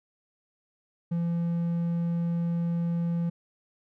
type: tone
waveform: triangle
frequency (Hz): 170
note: F3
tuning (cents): -46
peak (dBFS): -23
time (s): 1.11-3.3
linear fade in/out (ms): 10
effects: none